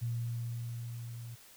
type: tone with level ramp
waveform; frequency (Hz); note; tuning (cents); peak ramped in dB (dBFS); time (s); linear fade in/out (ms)
sine; 117.8; A#2; +19; -31 to -42; 0.01-1.36; 20
effects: white hiss -57 dBFS RMS until 1.56 s